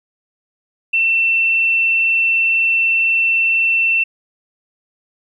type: tone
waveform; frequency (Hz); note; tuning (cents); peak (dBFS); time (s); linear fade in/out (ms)
sine; 2689; E7; +34; -12; 0.93-4.04; 10
effects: 9-bit